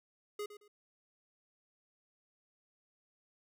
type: tone with echo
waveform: square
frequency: 415.3 Hz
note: G#4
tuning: in tune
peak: -38 dBFS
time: 0.39-0.46 s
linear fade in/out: 5 ms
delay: 110 ms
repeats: 2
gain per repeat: -12 dB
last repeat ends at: 0.68 s
effects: none